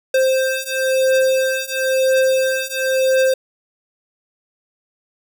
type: beating tone pair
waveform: square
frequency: 524 / 524.98 Hz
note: C5 / C5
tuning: +2 / +6 cents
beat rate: 0.98 Hz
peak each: -19 / -18 dBFS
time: 0.14-3.34 s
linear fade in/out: 5 ms
effects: none